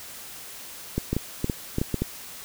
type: clicks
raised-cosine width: 3 ms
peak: -11 dBFS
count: 9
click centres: 0.98 / 1.13 / 1.166 / 1.444 / 1.498 / 1.784 / 1.815 / 1.943 / 2.02 s
effects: white hiss -41 dBFS RMS until 2.44 s